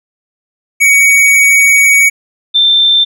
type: tone pair in turn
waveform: square / sine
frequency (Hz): 2247 / 3567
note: C#7 / A7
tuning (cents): +23 / +23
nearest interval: minor sixth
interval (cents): 800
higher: second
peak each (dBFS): -5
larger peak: neither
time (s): 0.8-2.1 / 2.54-3.05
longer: first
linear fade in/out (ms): 20
effects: none